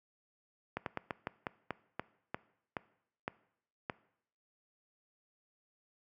slowing click train, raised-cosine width 0.5 ms, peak -20 dBFS, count 12, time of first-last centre 0.77-3.898 s, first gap 92 ms, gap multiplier 1.21, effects noise-tail reverb RT60 0.7 s tail -20 dB re dry + high-pass 100 Hz 12 dB/octave

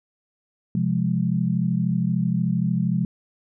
sine chord, F minor, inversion second, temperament equal, 130.81 / 174.61 / 207.7 Hz, C3 / F3 / Ab3, 0 / 0 / 0 cents, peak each -25 / -22 / -25 dBFS, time 0.75-3.05 s, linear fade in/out 2 ms, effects none

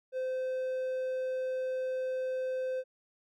triangle tone, 516 Hz, C5, 24 cents flat, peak -29 dBFS, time 0.12-2.84 s, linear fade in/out 50 ms, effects none

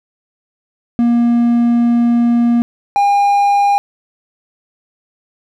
triangle tone pair in turn, 236.9 / 807.7 Hz, A#3 / G#5, +28 / -48 cents, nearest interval octave + major sixth, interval 2124 cents, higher second, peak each -7 dBFS, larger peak neither, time 0.99-2.62 / 2.96-3.78 s, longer first, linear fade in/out 0 ms, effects none

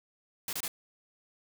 white noise bursts, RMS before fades -35 dBFS, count 3, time 0.48-0.68 s, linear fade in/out 2 ms, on 50 ms, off 25 ms, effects none

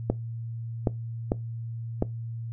clicks, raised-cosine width 2 ms, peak -9 dBFS, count 4, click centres 0.1 / 0.872 / 1.319 / 2.024 s, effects noise-tail reverb RT60 0.2 s tail -20 dB re dry + added 115 Hz sine -32 dBFS peak until 2.52 s

